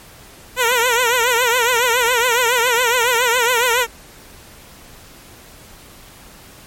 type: tone with vibrato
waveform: 10% pulse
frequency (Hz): 482.7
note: B4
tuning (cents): -40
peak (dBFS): -5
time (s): 0.56-3.87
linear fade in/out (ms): 50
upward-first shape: triangle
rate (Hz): 7.2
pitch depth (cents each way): 130
effects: pink hiss -42 dBFS RMS until 6.66 s + MP3 64 kbps